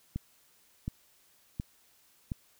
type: click train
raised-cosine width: 5 ms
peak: -21 dBFS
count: 4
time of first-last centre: 0.16-2.318 s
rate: 1.39 Hz
effects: white hiss -65 dBFS RMS until 2.59 s